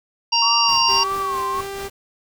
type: harmonic tone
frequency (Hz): 932.3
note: A#5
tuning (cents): 0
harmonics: 1 / 3 / 5 / 6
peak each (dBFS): -20 / -21 / -20 / -20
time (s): 0.32-1.04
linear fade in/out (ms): 10
type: tone with vibrato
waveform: sine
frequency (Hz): 1104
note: C#6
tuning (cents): -7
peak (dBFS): -21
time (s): 0.42-1.61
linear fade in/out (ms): 5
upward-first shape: sine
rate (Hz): 1.7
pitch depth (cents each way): 100
type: noise with tremolo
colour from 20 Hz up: pink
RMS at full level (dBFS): -36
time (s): 0.68-1.9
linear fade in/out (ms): 5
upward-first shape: sine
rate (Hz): 4.6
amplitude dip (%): 70
type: tone with pitch glide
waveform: sawtooth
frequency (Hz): 392 to 394.5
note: G4 to G4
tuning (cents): 0 to +11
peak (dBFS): -24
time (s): 0.88-1.89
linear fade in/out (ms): 20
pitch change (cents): +11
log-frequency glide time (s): 1.6-1.65
effects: none